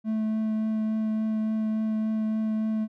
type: tone with vibrato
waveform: triangle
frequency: 218.2 Hz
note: A3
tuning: 14 cents flat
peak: -22 dBFS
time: 0.04-2.88 s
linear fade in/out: 50 ms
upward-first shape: triangle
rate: 3.5 Hz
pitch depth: 10 cents each way
effects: none